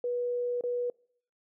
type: tone with dropouts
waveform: sine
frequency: 487.3 Hz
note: B4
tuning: 23 cents flat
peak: -28 dBFS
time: 0.04-0.9 s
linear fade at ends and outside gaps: 2 ms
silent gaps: 0.61-0.637 s
effects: noise-tail reverb RT60 0.6 s tail -26 dB re dry